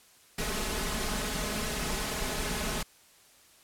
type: noise with comb filter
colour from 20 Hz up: pink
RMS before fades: -32 dBFS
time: 0.38-2.83 s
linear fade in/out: 5 ms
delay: 4.7 ms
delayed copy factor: +0.7
effects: white hiss -59 dBFS RMS until 3.63 s + low-pass 12000 Hz 12 dB/octave